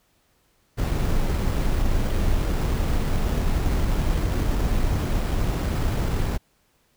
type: noise with sample-and-hold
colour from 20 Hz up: brown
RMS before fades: -22 dBFS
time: 0.77-6.38 s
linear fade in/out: 20 ms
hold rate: 6300 Hz
effects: pink hiss -65 dBFS RMS until 6.96 s